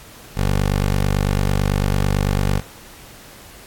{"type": "tone", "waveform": "15% pulse", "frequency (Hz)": 49, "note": "G1", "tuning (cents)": 0, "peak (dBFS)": -10, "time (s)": [0.35, 2.62], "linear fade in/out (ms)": 50, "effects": ["pink hiss -42 dBFS RMS until 3.66 s", "AAC 64 kbps"]}